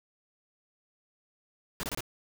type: noise bursts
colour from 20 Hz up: pink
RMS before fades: -35 dBFS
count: 4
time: 1.8-2.006 s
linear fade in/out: 0 ms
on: 32 ms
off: 26 ms
effects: none